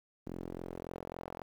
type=tone with band-pass filter sweep; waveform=sawtooth; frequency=43.65 Hz; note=F1; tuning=in tune; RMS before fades=-44 dBFS; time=0.26-1.43 s; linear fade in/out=10 ms; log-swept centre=290 to 780 Hz; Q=1.4; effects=10-bit